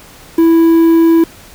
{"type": "tone with quantisation", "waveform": "triangle", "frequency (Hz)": 330, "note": "E4", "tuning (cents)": 2, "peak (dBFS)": -3, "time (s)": [0.38, 1.24], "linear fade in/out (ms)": 5, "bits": 5, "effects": ["pink hiss -38 dBFS RMS until 1.54 s"]}